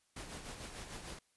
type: noise with tremolo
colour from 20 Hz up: pink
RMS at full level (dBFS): -45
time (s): 0.16-1.19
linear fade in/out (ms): 5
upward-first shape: sine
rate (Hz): 6.7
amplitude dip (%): 50
effects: white hiss -75 dBFS RMS until 1.36 s + resampled to 24000 Hz